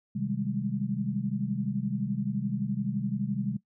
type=chord; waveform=sine; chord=Ab major seventh; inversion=first; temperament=equal with one note detuned; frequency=130.06 / 155.56 / 196 / 207.7 Hz; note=C3 / Eb3 / G3 / Ab3; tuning=-10 / 0 / 0 / 0 cents; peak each=-34 / -37 / -32 / -32 dBFS; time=0.15-3.57 s; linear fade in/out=10 ms; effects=noise-tail reverb RT60 0.1 s tail -18 dB re dry